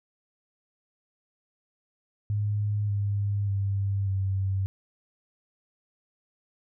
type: tone with pitch steps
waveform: sine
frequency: 103.9 / 101.35 / 98.86 / 96.44 Hz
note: G#2 / G#2 / G2 / G2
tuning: +1 / -42 / +15 / -28 cents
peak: -24 dBFS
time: 2.3-4.66 s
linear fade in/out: 0 ms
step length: 590 ms
effects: none